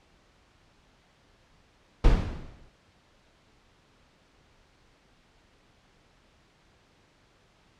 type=noise with exponential decay; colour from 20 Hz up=brown; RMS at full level=-17 dBFS; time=2.04-2.69 s; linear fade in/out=5 ms; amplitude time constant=140 ms; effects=pink hiss -62 dBFS RMS until 7.79 s + low-pass 5000 Hz 12 dB/octave